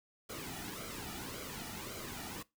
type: noise with flanger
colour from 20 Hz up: pink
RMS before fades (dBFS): -44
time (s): 0.29-2.43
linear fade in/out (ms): 10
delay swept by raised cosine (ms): 1.1 to 1.91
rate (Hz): 1.8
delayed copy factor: -0.65
effects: noise-tail reverb RT60 0.2 s tail -20 dB re dry